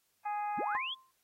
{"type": "harmonic tone", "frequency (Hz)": 415.3, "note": "G#4", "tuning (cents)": 0, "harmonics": [2, 3, 4, 5, 6], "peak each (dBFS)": [-33, -44, -50, -51, -52], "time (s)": [0.25, 0.77], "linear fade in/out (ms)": 10}
{"type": "linear sweep", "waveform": "sine", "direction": "up", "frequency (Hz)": [89.2, 3500], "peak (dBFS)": -35, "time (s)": [0.57, 0.95], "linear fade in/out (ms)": 20}
{"type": "tone with exponential decay", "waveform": "sine", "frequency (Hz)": 1046.5, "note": "C6", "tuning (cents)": 0, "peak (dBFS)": -30, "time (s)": [0.75, 1.11], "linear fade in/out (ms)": 0, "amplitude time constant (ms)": 78}
{"effects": ["white hiss -75 dBFS RMS until 1.23 s", "AAC 48 kbps"]}